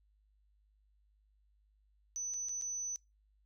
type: tone with dropouts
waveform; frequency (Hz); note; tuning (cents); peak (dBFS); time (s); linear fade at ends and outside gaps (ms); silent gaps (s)
sine; 6000; F#8; +23; -36; 2.16-2.96; 0; 2.338-2.342 / 2.486-2.493 / 2.613-2.621
effects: noise-tail reverb RT60 0.2 s tail -21 dB re dry + added 51 Hz sine -68 dBFS peak until 3.45 s